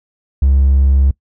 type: tone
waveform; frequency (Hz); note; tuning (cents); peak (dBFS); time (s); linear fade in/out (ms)
triangle; 68; C#2; -33; -5; 0.42-1.11; 5
effects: noise-tail reverb RT60 0.1 s tail -23 dB re dry + tanh soft clip ceiling -2 dBFS